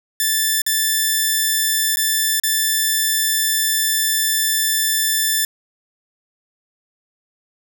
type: tone with dropouts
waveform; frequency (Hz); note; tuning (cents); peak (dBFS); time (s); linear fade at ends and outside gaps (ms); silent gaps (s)
5% pulse; 1760; A6; 0; -5; 0.2-5.45; 2; 0.618-0.664 / 1.96-1.97 / 2.399-2.435
effects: none